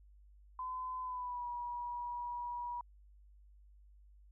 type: tone with pitch glide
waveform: sine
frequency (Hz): 1018 to 965.3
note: C6 to B5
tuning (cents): -48 to -40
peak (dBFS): -38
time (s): 0.59-2.81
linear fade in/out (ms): 2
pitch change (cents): -92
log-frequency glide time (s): 1.01-1.48
effects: added 50 Hz sine -58 dBFS peak until 4.31 s